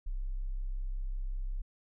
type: tone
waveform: sine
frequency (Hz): 32.7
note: C1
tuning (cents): 0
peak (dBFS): -32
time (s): 0.06-1.62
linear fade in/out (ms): 10
effects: none